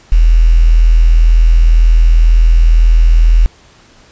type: tone with quantisation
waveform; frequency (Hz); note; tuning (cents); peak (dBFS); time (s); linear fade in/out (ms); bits
sine; 41; E1; -9; -3; 0.12-3.46; 0; 5
effects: pink hiss -44 dBFS RMS until 4.11 s + resampled to 16000 Hz